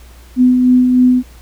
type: tone with tremolo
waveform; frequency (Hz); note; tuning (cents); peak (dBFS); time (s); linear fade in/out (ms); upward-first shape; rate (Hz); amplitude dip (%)
sine; 251.4; B3; +31; -5; 0.36-1.23; 50; sine; 3.3; 35
effects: added 60 Hz sine -37 dBFS peak until 1.41 s + pink hiss -45 dBFS RMS until 1.41 s